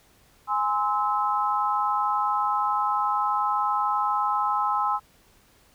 sine chord, Ab augmented, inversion none, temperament just, 830.6 / 1038.3 / 1297.8 Hz, Ab5 / C6 / E6, 0 / -14 / -27 cents, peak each -26 dBFS, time 0.47-5 s, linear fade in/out 50 ms, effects pink hiss -59 dBFS RMS until 5.74 s

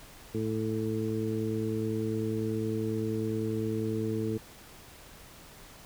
harmonic tone, 110 Hz, A2, in tune, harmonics 1 / 2 / 3 / 4, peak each -34 / -34 / -34 / -34 dBFS, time 0.34-4.38 s, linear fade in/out 10 ms, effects pink hiss -51 dBFS RMS until 5.85 s

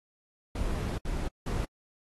brown noise bursts at uneven times, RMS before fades -31 dBFS, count 3, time 0.55-0.98 / 1.05-1.28 / 1.46-1.65 s, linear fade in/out 5 ms, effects AAC 32 kbps

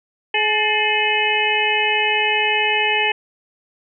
harmonic tone with a mistuned harmonic, 424.7 Hz, G#4, 39 cents sharp, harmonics 1 / 2 / 4 / 5 / 6 / 7, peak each -25 / -22 / -24 / -24 / -20 / -23 dBFS, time 0.34-3.12 s, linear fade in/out 5 ms, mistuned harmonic 4, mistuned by +69 cents, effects none

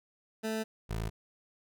20% pulse tone pair in turn, 220 / 54.87 Hz, A3 / A1, 0 / -4 cents, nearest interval 2 octaves, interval 2404 cents, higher first, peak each -27 / -28 dBFS, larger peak first, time 0.43-0.64 / 0.89-1.1 s, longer neither, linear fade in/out 20 ms, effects none

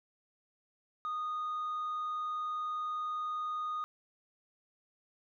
triangle tone with tanh clipping, 1235 Hz, D#6, 13 cents flat, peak -34 dBFS, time 1.05-3.84 s, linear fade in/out 0 ms, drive 6 dB, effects none

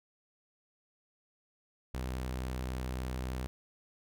sawtooth tone, 63.5 Hz, B1, 49 cents sharp, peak -31 dBFS, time 1.94-3.47 s, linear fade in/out 0 ms, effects none

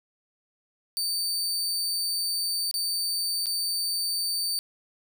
sawtooth tone with dropouts, 4588 Hz, D8, 41 cents flat, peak -23 dBFS, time 0.97-4.59 s, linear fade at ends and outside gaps 0 ms, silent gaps 2.712-2.741 / 3.459-3.467 s, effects none

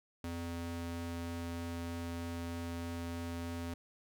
square ring-modulated tone, 170 Hz, F3, 46 cents flat, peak -36 dBFS, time 0.24-3.74 s, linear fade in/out 2 ms, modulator 84.2 Hz, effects none

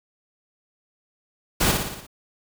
pink noise with echo, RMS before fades -20 dBFS, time 1.6-1.72 s, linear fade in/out 10 ms, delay 58 ms, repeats 6, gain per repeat -4 dB, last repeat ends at 2.068 s, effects none

